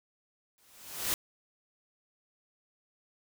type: noise with exponential growth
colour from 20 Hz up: white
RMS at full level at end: -28 dBFS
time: 0.58-1.14 s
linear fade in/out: 0 ms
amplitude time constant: 120 ms
effects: none